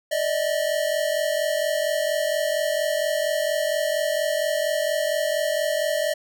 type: tone pair together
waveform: square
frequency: 592 / 636.3 Hz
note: D5 / D#5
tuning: +14 / +39 cents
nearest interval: minor second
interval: 125 cents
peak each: -25 dBFS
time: 0.11-6.14 s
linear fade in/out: 10 ms
effects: none